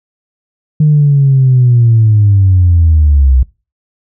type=linear sweep; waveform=sine; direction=down; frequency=153.7 to 61.74 Hz; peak=-3 dBFS; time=0.8-3.43 s; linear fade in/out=5 ms; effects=noise-tail reverb RT60 0.3 s tail -23 dB re dry + tanh soft clip ceiling 0 dBFS